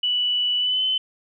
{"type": "tone with pitch glide", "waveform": "sine", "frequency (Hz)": [2960, 3043], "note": ["F#7", "F#7"], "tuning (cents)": [0, 48], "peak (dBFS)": -19, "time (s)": [0.03, 0.98], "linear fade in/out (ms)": 5, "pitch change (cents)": 48, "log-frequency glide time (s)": [0.58, 0.83], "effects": []}